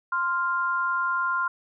sine tone pair together, 1046.5 / 1396.9 Hz, C6 / F6, 0 / 0 cents, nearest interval perfect fourth, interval 500 cents, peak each -26 / -25 dBFS, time 0.12-1.48 s, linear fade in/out 5 ms, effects none

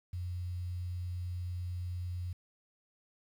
sine tone with quantisation, 89.1 Hz, F2, 35 cents sharp, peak -35 dBFS, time 0.13-2.33 s, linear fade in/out 5 ms, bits 10, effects none

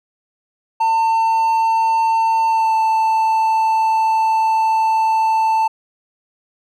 triangle tone with pitch glide, 899 to 886.1 Hz, A5 to A5, +37 to +12 cents, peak -11 dBFS, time 0.8-5.68 s, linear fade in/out 10 ms, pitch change -25 cents, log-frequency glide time 2.47-2.75 s, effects none

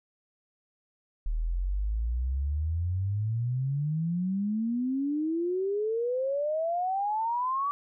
sine exponential sweep, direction up, 37.43 to 1159 Hz, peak -26 dBFS, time 1.26-7.71 s, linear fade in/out 0 ms, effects none

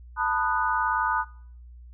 sine chord, B dominant seventh, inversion third, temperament just, 889 / 987.8 / 1234.7 / 1481.6 Hz, A5 / B5 / D#6 / F#6, +18 / 0 / -14 / +2 cents, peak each -28 dBFS, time 0.16-1.25 s, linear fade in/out 50 ms, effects noise-tail reverb RT60 0.6 s tail -22 dB re dry + added 60 Hz sine -43 dBFS peak until 1.93 s

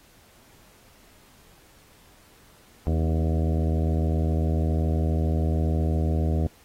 harmonic tone with a mistuned harmonic, 79.9 Hz, D#2, 47 cents sharp, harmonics 1 / 2 / 3 / 4 / 5 / 6 / 7 / 8 / 9, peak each -22 / -28 / -32 / -34 / -36 / -38 / -39 / -40 / -41 dBFS, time 2.87-6.47 s, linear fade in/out 0 ms, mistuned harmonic 4, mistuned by -40 cents, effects pink hiss -56 dBFS RMS until 6.64 s + AAC 48 kbps

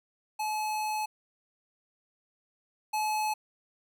square tone pair in turn, 857 / 857 Hz, A5 / A5, -46 / -46 cents, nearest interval unison, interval 0 cents, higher neither, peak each -30 / -28 dBFS, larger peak second, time 0.39-1.06 / 2.93-3.34 s, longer first, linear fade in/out 10 ms, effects none

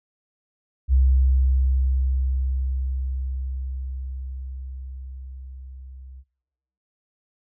sine tone with level ramp, 65.3 Hz, C2, 3 cents flat, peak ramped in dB -13 to -39 dBFS, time 0.88-6.24 s, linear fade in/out 50 ms, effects noise-tail reverb RT60 0.9 s tail -23 dB re dry

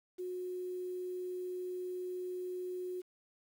sine tone with quantisation, 363.5 Hz, F#4, 31 cents flat, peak -37 dBFS, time 0.18-3.02 s, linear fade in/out 20 ms, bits 10, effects none

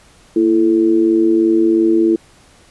sine tone with amplitude modulation, 334.3 Hz, E4, 24 cents sharp, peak -6 dBFS, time 0.36-2.16 s, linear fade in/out 5 ms, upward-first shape sine, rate 103 Hz, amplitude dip 75%, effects pink hiss -48 dBFS RMS until 2.7 s + resampled to 24000 Hz

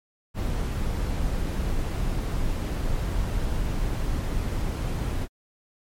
brown noise, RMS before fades -26 dBFS, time 0.34-5.28 s, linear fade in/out 50 ms, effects MP3 64 kbps

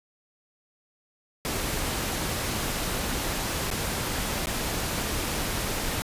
pink noise with dropouts, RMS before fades -29 dBFS, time 1.45-6.02 s, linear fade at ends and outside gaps 0 ms, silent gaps 3.703-3.713 / 4.458-4.47 s, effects resampled to 32000 Hz

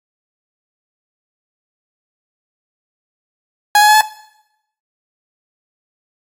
30% pulse tone with pitch steps, 830.6 / 840.7 / 851 / 861.4 Hz, G#5 / G#5 / G#5 / A5, 0 / +21 / +42 / -37 cents, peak -4 dBFS, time 3.75-4.01 s, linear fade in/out 2 ms, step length 65 ms, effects noise-tail reverb RT60 0.8 s tail -18 dB re dry + AAC 48 kbps

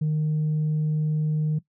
sine tone, 153.7 Hz, D#3, 21 cents flat, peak -19 dBFS, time 0.01-1.59 s, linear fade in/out 10 ms, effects noise-tail reverb RT60 0.1 s tail -18 dB re dry + tanh soft clip ceiling -19 dBFS

